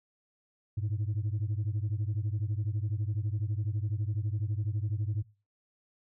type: beating tone pair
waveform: sine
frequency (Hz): 100.7 / 112.7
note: G2 / A2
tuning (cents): +47 / +42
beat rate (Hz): 12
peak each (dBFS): -29 / -31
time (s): 0.77-5.23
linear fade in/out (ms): 10
effects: noise-tail reverb RT60 0.3 s tail -20 dB re dry + tanh soft clip ceiling -26 dBFS